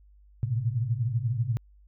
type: tone cluster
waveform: sine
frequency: 109.7 / 117.9 / 130.1 Hz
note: A2 / A#2 / C3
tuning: -5 / +20 / -9 cents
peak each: -29 / -29 / -30 dBFS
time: 0.43-1.57 s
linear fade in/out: 0 ms
effects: added 50 Hz sine -53 dBFS peak until 1.87 s